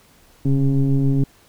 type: tone with frequency modulation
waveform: sine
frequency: 138.59 Hz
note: C#3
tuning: in tune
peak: -13 dBFS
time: 0.45-1.24 s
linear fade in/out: 5 ms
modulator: 135 Hz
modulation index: 1.1
effects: tanh soft clip ceiling -9 dBFS + pink hiss -53 dBFS RMS until 1.48 s